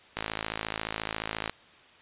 click train, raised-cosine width 0.3 ms, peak -14 dBFS, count 73, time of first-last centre 0.17-1.496 s, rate 54.3 Hz, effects white hiss -55 dBFS RMS until 2.01 s + resampled to 8000 Hz

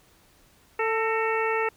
harmonic tone with a mistuned harmonic, 444.6 Hz, A4, 18 cents sharp, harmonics 1 / 2 / 3 / 4 / 5 / 6, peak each -26 / -29 / -31 / -32 / -33 / -34 dBFS, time 0.79-1.69 s, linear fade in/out 5 ms, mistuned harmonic 4, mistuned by +59 cents, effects pink hiss -59 dBFS RMS until 1.76 s

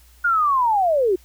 sine linear sweep, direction down, 1444 to 346.8 Hz, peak -15 dBFS, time 0.24-1.16 s, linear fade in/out 10 ms, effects added 60 Hz sine -49 dBFS peak until 1.24 s + white hiss -55 dBFS RMS until 1.24 s

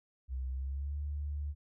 sine tone with pitch glide, 64.6 to 72.93 Hz, C2 to D2, -21 to -12 cents, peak -34 dBFS, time 0.28-1.55 s, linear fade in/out 50 ms, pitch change +209 cents, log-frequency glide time 0.5-0.97 s, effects none

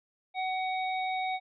harmonic tone, 749 Hz, F#5, 21 cents sharp, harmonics 1 / 3 / 5, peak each -30 / -36 / -42 dBFS, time 0.34-1.4 s, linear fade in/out 50 ms, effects none

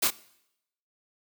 white noise with echo, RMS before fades -24 dBFS, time 0.02-0.08 s, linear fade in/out 10 ms, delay 27 ms, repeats 1, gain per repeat -5 dB, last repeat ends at 0.107 s, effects noise-tail reverb RT60 0.8 s tail -20 dB re dry + high-pass 150 Hz 12 dB/octave

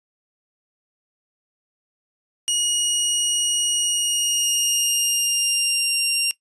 15% pulse tone with pitch glide, 2889 to 2776 Hz, F#7 to F7, -42 to -11 cents, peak -11 dBFS, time 2.48-6.31 s, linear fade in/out 0 ms, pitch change -69 cents, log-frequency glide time 3.73-5.97 s, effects noise-tail reverb RT60 0.1 s tail -20 dB re dry + resampled to 24000 Hz

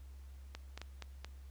clicks, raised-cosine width 0.2 ms, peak -27 dBFS, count 5, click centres 0.55 / 0.776 / 0.816 / 1.023 / 1.246 s, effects added 67 Hz sine -49 dBFS peak until 1.5 s + pink hiss -68 dBFS RMS until 1.5 s

